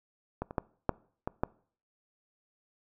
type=clicks; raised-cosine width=1 ms; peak=-19 / -26 / -14 / -11 / -18 / -13 dBFS; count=6; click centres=0.42 / 0.509 / 0.582 / 0.893 / 1.275 / 1.435 s; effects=noise-tail reverb RT60 0.5 s tail -23 dB re dry